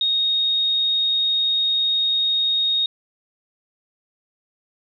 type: tone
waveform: sine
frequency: 3729 Hz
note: A#7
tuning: in tune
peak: -17 dBFS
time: 0.01-2.86 s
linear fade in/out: 2 ms
effects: none